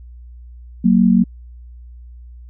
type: tone pair together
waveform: sine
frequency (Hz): 187.38 / 232.4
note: F#3 / A#3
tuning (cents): +22 / -5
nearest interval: major third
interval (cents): 373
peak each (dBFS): -12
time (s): 0.84-1.24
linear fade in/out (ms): 10
effects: added 60 Hz sine -35 dBFS peak until 2.49 s